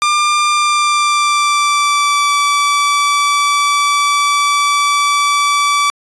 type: tone with pitch glide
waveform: sawtooth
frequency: 1195 to 1155 Hz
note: D6 to D6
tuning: +30 to -29 cents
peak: -7 dBFS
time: 0.02-5.9 s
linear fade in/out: 0 ms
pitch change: -59 cents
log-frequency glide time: 0.49-2.34 s
effects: resampled to 22050 Hz